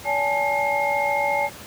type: tone cluster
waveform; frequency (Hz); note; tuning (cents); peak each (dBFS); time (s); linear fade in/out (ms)
sine; 573 / 824 / 878 / 2139; D5 / G#5 / A5 / C7; -43 / -14 / -4 / +38; -25; 0.04-1.5; 50
effects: pink hiss -40 dBFS RMS until 1.66 s + high-pass 80 Hz 12 dB/octave